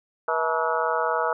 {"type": "harmonic tone with a mistuned harmonic", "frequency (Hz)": 161.4, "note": "E3", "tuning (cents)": -36, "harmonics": [3, 4, 5, 6, 7, 8, 9], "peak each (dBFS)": [-28, -28, -29, -31, -31, -28, -31], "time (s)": [0.28, 1.33], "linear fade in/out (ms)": 2, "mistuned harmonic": 5, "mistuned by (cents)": 120, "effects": []}